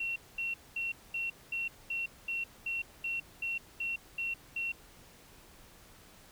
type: tone bursts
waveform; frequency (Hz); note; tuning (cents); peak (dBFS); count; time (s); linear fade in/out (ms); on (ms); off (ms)
sine; 2726; F7; -43; -32; 13; 0-4.72; 5; 160; 220
effects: pink hiss -57 dBFS RMS until 6.31 s